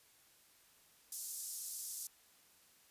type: band-pass noise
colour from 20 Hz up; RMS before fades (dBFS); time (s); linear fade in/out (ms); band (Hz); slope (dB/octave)
white; -45; 1.12-2.07; 2; 5500 to 13000; 24
effects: white hiss -67 dBFS RMS until 2.9 s + resampled to 32000 Hz